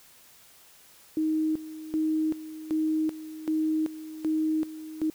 sine tone with tremolo, 313.4 Hz, D#4, 13 cents sharp, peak -23 dBFS, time 1.17-5.1 s, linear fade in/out 2 ms, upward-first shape square, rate 1.3 Hz, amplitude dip 80%, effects white hiss -55 dBFS RMS until 5.14 s

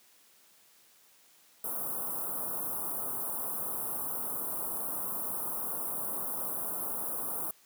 white band-stop noise, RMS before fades -35 dBFS, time 1.64-7.51 s, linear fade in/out 2 ms, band 1300 to 9700 Hz, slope 48 dB/octave, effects white hiss -62 dBFS RMS until 7.65 s + high-pass 150 Hz 12 dB/octave

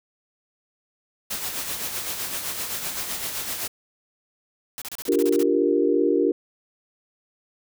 white noise with tremolo, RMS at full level -28 dBFS, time 1.3-3.68 s, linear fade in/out 10 ms, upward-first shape sine, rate 7.8 Hz, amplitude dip 45%
white noise bursts, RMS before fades -34 dBFS, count 10, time 4.78-5.429 s, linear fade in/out 0 ms, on 37 ms, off 31 ms
sine chord, G minor seventh, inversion second, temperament equal, 293.7 / 349.2 / 392 / 466.2 Hz, D4 / F4 / G4 / Bb4, 0 / 0 / 0 / 0 cents, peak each -23 dBFS, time 5.08-6.32 s, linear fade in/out 5 ms
effects none

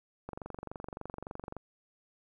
click train, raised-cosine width 1 ms, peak -26 dBFS, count 31, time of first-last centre 0.29-1.567 s, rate 23.5 Hz, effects 11-bit

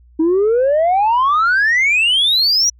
sine exponential sweep, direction up, 311.1 to 5920 Hz, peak -9 dBFS, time 0.19-2.7 s, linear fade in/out 10 ms, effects tanh soft clip ceiling -9 dBFS + added 60 Hz sine -44 dBFS peak until 2.79 s

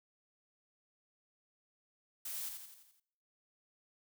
blue noise with echo, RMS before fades -42 dBFS, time 2.25-2.49 s, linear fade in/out 5 ms, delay 85 ms, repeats 6, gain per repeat -5 dB, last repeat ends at 3 s, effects noise-tail reverb RT60 0.8 s tail -23 dB re dry

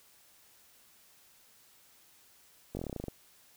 slowing click train, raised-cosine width 2 ms, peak -24 dBFS, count 12, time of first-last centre 2.75-3.083 s, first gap 20 ms, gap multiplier 1.08, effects white hiss -62 dBFS RMS until 3.56 s

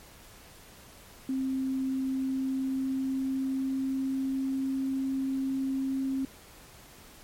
sine tone with pitch glide, 264.2 to 267.4 Hz, C4 to C4, +17 to +38 cents, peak -27 dBFS, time 1.29-6.25 s, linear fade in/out 2 ms, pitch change +21 cents, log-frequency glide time 1.94-4.59 s, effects pink hiss -52 dBFS RMS until 7.23 s + MP3 64 kbps

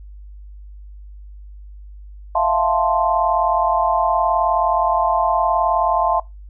sine chord, F major seventh, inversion third, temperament equal, 659.3 / 698.5 / 880 / 1046.5 Hz, E5 / F5 / A5 / C6, 0 / 0 / 0 / 0 cents, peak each -20 dBFS, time 2.35-6.2 s, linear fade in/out 5 ms, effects noise-tail reverb RT60 0.2 s tail -22 dB re dry + added 50 Hz sine -35 dBFS peak until 6.49 s

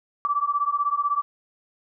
sine beating tone pair, 1151 / 1167 Hz, D6 / D6, -35 / -11 cents, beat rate 16 Hz, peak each -24 dBFS, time 0.25-1.22 s, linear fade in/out 0 ms, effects none

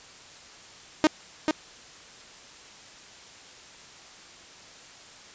sawtooth tone with echo, 309.5 Hz, D#4, 9 cents flat, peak -12 dBFS, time 1.04-1.07 s, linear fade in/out 0 ms, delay 440 ms, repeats 1, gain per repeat -5 dB, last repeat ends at 1.51 s, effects white hiss -48 dBFS RMS until 5.34 s + resampled to 16000 Hz

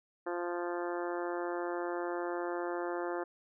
harmonic tone, 174.61 Hz, F3, in tune, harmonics 2 / 3 / 4 / 5 / 6 / 7 / 8 / 9 / 10, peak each -36 / -40 / -42 / -44 / -46 / -47 / -48 / -49 / -50 dBFS, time 0.26-3.24 s, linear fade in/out 10 ms, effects none

